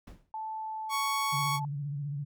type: noise with exponential decay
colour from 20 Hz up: brown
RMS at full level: -41 dBFS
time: 0.07-0.32 s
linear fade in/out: 5 ms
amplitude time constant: 54 ms
type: tone with pitch glide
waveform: sine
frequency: 876 to 871 Hz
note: A5 to A5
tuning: -8 to -18 cents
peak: -34 dBFS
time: 0.34-1.65 s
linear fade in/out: 2 ms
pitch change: -10 cents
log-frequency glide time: 0.56-1.24 s
type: tone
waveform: sawtooth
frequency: 1113 Hz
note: C#6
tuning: 7 cents sharp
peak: -25 dBFS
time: 0.89-1.6 s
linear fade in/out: 50 ms
type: tone with vibrato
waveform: sine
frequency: 143.5 Hz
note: D3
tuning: 40 cents flat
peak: -32 dBFS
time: 1.32-2.25 s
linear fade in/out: 20 ms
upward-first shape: sine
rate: 15 Hz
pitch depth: 66 cents each way
effects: none